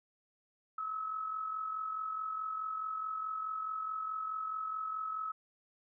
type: tone with amplitude modulation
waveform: sine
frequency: 1290 Hz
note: E6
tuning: 38 cents flat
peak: -33 dBFS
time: 0.78-5.32 s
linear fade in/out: 5 ms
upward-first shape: sine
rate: 44.7 Hz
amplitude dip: 50%
effects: none